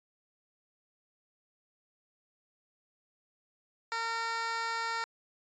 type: tone with high-pass filter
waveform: 15% pulse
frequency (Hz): 457.6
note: A#4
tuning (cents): -32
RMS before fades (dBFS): -34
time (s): 3.92-5.04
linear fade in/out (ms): 0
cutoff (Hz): 1000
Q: 0.97
effects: resampled to 16000 Hz